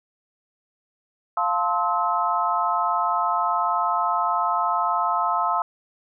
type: chord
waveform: sine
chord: F major seventh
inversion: none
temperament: equal with one note detuned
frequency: 698.5 / 880 / 1046.5 / 1289.9 Hz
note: F5 / A5 / C6 / E6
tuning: 0 / 0 / 0 / -38 cents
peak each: -26 / -26 / -25 / -24 dBFS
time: 1.37-5.62 s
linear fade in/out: 2 ms
effects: none